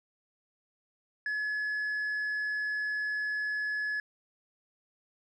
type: tone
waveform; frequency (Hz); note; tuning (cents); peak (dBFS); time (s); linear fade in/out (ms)
sine; 1703; G#6; +43; -27; 1.26-4; 2
effects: tanh soft clip ceiling -29 dBFS